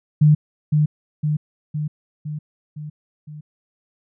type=tone with echo; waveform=sine; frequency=150.9 Hz; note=D3; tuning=47 cents sharp; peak=-9 dBFS; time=0.21-0.35 s; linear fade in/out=10 ms; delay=510 ms; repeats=6; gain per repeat=-4 dB; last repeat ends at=3.41 s; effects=none